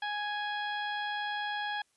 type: harmonic tone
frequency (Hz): 831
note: G#5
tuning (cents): +1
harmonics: 1 / 2 / 3 / 4 / 5 / 6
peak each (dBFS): -35 / -36 / -47 / -41 / -51 / -55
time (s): 0.02-1.82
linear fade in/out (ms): 5
effects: white hiss -72 dBFS RMS until 1.96 s + resampled to 24000 Hz